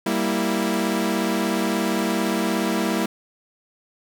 sawtooth chord, E diminished, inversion first, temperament equal, 196 / 233.1 / 329.6 Hz, G3 / Bb3 / E4, 0 / 0 / 0 cents, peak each -21 dBFS, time 0.06-3.06 s, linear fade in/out 5 ms, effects none

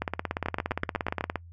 two click trains, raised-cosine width 0.5 ms, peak -13 / -13 dBFS, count 7 / 24, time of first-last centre 0.46-1.209 / 0.02-1.357 s, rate 8.01 / 17.2 Hz, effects noise-tail reverb RT60 0.1 s tail -25 dB re dry + added 85 Hz sine -45 dBFS peak until 1.52 s

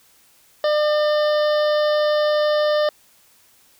harmonic tone with a mistuned harmonic, 601 Hz, D5, 40 cents sharp, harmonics 1 / 2 / 3 / 5 / 6 / 7 / 8 / 9, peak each -16 / -27 / -29 / -34 / -34 / -38 / -36 / -40 dBFS, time 0.64-2.89 s, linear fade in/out 2 ms, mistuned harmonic 9, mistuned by -18 cents, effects white hiss -55 dBFS RMS until 3.79 s

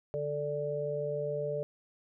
harmonic tone, 146.83 Hz, D3, in tune, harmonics 1 / 3 / 4, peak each -39 / -35 / -34 dBFS, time 0.14-1.63 s, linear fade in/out 0 ms, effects none

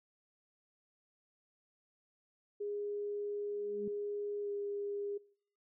sine tone with pitch glide, 411.1 to 406.1 Hz, G#4 to G#4, -18 to -39 cents, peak -36 dBFS, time 2.6-5.18 s, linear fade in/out 10 ms, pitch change -21 cents, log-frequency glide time 4.42-4.49 s
sine tone with exponential growth, 205.8 Hz, G#3, 16 cents flat, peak -38 dBFS, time 3.48-3.88 s, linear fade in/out 2 ms, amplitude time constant 86 ms
effects noise-tail reverb RT60 0.6 s tail -24 dB re dry

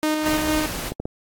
sawtooth tone with tremolo, 308 Hz, D#4, 17 cents flat, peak -15 dBFS, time 0.03-0.66 s, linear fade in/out 0 ms, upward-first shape square, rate 4.4 Hz, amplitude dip 30%
pink noise, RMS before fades -29 dBFS, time 0.22-0.93 s, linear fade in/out 50 ms
clicks, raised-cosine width 2 ms, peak -14 dBFS, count 3, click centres 0.92 / 1 / 1.055 s
effects AAC 64 kbps

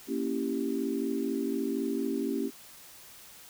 sine chord, A# diminished seventh, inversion none, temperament equal with one note detuned, 233.1 / 277.2 / 330.8 / 392 Hz, A#3 / C#4 / E4 / G4, 0 / 0 / +6 / 0 cents, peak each -34 / -32 / -36 / -34 dBFS, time 0.07-2.51 s, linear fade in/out 50 ms, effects white hiss -51 dBFS RMS until 3.49 s

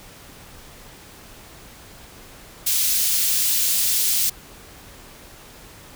white high-pass noise, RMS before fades -20 dBFS, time 2.66-4.3 s, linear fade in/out 10 ms, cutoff 3500 Hz, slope 12 dB/octave, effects pink hiss -44 dBFS RMS until 5.95 s

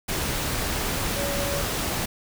sine tone in noise, 566 Hz, C#5, 36 cents sharp, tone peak -29 dBFS, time 1.16-1.62 s, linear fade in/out 10 ms, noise pink, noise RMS -27 dBFS, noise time 0.08-2.06 s, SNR -5 dB, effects none

